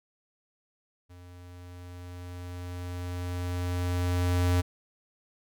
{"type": "tone with level ramp", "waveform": "square", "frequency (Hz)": 89, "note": "F2", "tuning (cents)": 33, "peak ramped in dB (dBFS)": [-48, -22], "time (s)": [1.09, 4.62], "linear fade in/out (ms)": 20, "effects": []}